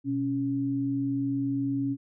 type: tone pair together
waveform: sine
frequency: 125.78 / 277.2 Hz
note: B2 / C#4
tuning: +32 / 0 cents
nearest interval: octave + major second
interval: 1368 cents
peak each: -33 / -26 dBFS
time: 0.04-1.97 s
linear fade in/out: 50 ms
effects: none